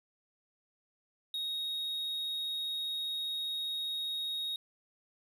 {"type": "tone", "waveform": "triangle", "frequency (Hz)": 3755, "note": "A#7", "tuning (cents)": 12, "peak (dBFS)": -32, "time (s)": [1.34, 4.56], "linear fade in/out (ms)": 2, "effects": []}